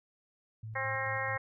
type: tone with tremolo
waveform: sine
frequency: 110 Hz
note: A2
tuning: in tune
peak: -39 dBFS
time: 0.63-1.37 s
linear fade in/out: 5 ms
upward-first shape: square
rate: 4.6 Hz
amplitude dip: 40%
type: harmonic tone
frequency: 266.8 Hz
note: C4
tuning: 34 cents sharp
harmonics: 2 / 3 / 4 / 5 / 6 / 7 / 8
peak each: -39 / -40 / -39 / -43 / -41 / -36 / -40 dBFS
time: 0.75-1.38 s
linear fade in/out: 10 ms
effects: none